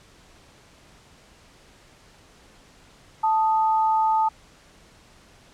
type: tone pair together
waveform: sine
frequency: 880 / 1244.5 Hz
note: A5 / D#6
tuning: 0 / 0 cents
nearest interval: tritone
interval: 600 cents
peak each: -18 / -28 dBFS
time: 3.23-4.29 s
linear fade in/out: 10 ms
effects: pink hiss -53 dBFS RMS until 5.53 s + low-pass 8000 Hz 12 dB/octave